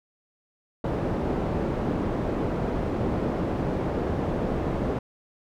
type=low-pass noise; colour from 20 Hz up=white; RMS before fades=-27 dBFS; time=0.84-4.99 s; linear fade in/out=5 ms; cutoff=440 Hz; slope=12 dB/octave; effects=none